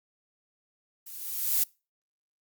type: noise with level ramp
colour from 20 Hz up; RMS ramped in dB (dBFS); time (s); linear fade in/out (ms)
violet; -44 to -22; 1.06-1.64; 10
effects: noise-tail reverb RT60 0.3 s tail -25 dB re dry + Opus 48 kbps